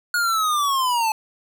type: linear sweep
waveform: square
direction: down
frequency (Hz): 1448 to 859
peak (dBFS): -19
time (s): 0.14-1.12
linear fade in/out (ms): 2
effects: none